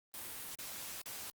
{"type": "noise with dropouts", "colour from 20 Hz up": "white", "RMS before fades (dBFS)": -45, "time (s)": [0.14, 1.3], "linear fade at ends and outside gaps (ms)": 0, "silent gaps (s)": [[0.55, 0.588], [1.016, 1.059]], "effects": ["Opus 32 kbps"]}